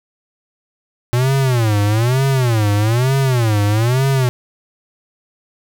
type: tone with vibrato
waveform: square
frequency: 118.2 Hz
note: A#2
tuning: 24 cents sharp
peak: -13 dBFS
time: 1.13-4.29 s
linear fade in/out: 0 ms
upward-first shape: sine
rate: 1.1 Hz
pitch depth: 250 cents each way
effects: none